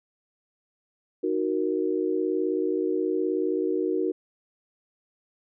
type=chord; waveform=sine; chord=D# minor; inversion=none; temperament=equal; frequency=311.1 / 370 / 466.2 Hz; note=D#4 / F#4 / A#4; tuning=0 / 0 / 0 cents; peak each=-28 / -26 / -29 dBFS; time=1.23-4.12 s; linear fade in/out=10 ms; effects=none